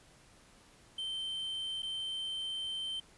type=tone with dropouts; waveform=triangle; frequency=3108 Hz; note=G7; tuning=16 cents flat; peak=-34 dBFS; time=0.98-3 s; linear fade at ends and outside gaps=5 ms; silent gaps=1.822-1.829 s; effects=pink hiss -61 dBFS RMS until 3.17 s + resampled to 24000 Hz